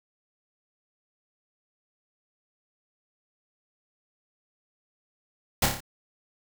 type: noise with echo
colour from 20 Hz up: pink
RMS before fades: -21 dBFS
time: 5.62-5.66 s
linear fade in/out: 5 ms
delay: 29 ms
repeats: 5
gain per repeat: -4 dB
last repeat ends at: 5.805 s
effects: none